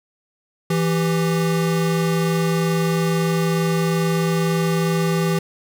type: tone pair together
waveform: square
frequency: 165.8 / 394.3 Hz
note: E3 / G4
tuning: +10 / +10 cents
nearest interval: octave + minor third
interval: 1500 cents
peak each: -19 / -24 dBFS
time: 0.7-5.39 s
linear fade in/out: 5 ms
effects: none